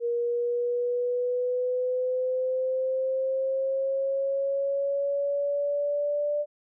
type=exponential sweep; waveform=sine; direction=up; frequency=472.2 to 590 Hz; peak=-24 dBFS; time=0-6.46 s; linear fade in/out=50 ms; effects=none